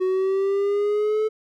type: exponential sweep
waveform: triangle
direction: up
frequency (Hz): 370 to 435.9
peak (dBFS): -17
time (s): 0-1.29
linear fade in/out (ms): 20
effects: none